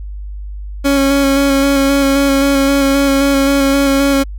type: tone with vibrato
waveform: 30% pulse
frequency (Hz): 276.5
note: C#4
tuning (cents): -4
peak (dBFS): -7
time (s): 0.84-4.24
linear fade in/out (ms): 20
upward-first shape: square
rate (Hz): 3.8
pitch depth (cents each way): 15
effects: added 50 Hz sine -23 dBFS peak until 4.38 s